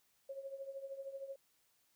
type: tone with tremolo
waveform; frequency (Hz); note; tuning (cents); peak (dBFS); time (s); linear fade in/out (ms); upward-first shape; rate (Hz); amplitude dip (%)
sine; 545; C#5; -29; -40; 0.29-1.36; 5; triangle; 13; 80
effects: white hiss -75 dBFS RMS until 1.95 s